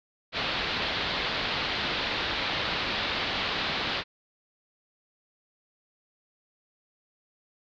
white low-pass noise, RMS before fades -30 dBFS, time 0.32-4.04 s, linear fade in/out 50 ms, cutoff 4300 Hz, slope 48 dB/octave, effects none

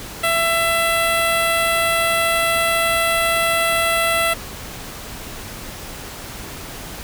10% pulse tone with notch filter, 668 Hz, E5, 23 cents sharp, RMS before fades -18 dBFS, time 0.23-4.34 s, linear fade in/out 10 ms, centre 5100 Hz, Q 1.5, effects pink hiss -33 dBFS RMS until 7.03 s

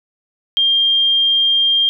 sine tone, 3201 Hz, G7, 36 cents sharp, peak -11 dBFS, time 0.57-1.89 s, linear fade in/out 0 ms, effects none

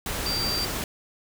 sine tone in noise, 4699 Hz, D8, in tune, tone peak -26 dBFS, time 0.26-0.65 s, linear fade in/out 2 ms, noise pink, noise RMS -30 dBFS, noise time 0.06-0.84 s, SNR +1 dB, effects none

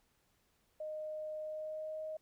sine tone with pitch glide, 617 to 625.6 Hz, D#5 to D#5, -15 to +9 cents, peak -39 dBFS, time 0.8-2.17 s, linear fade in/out 5 ms, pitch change +24 cents, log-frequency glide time 1.39-2.04 s, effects pink hiss -75 dBFS RMS until 2.21 s

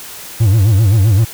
triangle tone with vibrato, 103.83 Hz, G#2, in tune, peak -5 dBFS, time 0.4-1.25 s, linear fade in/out 10 ms, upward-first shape sine, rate 7.7 Hz, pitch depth 190 cents each way, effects white hiss -31 dBFS RMS until 1.33 s

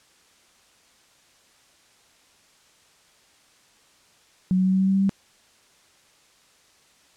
sine tone with pitch steps, 185 / 186.5 / 188.02 / 189.54 / 191.08 / 192.63 / 194.2 / 195.77 Hz, F#3 / F#3 / F#3 / F#3 / G3 / G3 / G3 / G3, 0 / +14 / +28 / +42 / -44 / -30 / -16 / -2 cents, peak -17 dBFS, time 4.51-5.094 s, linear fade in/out 0 ms, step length 73 ms, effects white hiss -58 dBFS RMS until 7.16 s + low-pass 8000 Hz 12 dB/octave

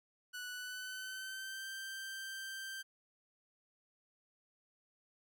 sawtooth tone with pitch glide, 1480 to 1567.1 Hz, F#6 to G6, 0 to -1 cents, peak -39 dBFS, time 0.33-2.83 s, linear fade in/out 20 ms, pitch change +99 cents, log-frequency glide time 0.5-1.67 s, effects none

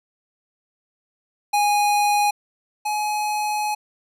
square tone pair in turn, 826 / 842.9 Hz, G#5 / G#5, -10 / +25 cents, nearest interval unison, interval 35 cents, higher second, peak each -17 / -22 dBFS, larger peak first, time 1.53-2.31 / 2.85-3.75 s, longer second, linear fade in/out 10 ms, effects resampled to 32000 Hz

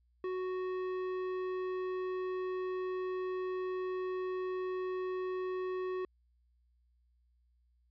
sine tone with tanh clipping, 369.9 Hz, F#4, in tune, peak -36 dBFS, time 0.24-6.05 s, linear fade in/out 2 ms, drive 13 dB, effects added 60 Hz sine -68 dBFS peak until 7.9 s

